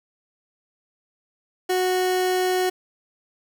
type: tone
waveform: 30% pulse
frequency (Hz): 367.9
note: F#4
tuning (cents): -10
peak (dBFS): -17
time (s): 1.69-2.7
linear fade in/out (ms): 10
effects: 8-bit